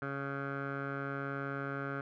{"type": "tone with low-pass filter", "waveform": "15% pulse", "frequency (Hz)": 138.8, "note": "C#3", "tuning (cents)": 3, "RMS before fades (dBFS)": -38, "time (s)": [0.02, 2.01], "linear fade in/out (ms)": 2, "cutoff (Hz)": 1500, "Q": 4, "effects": []}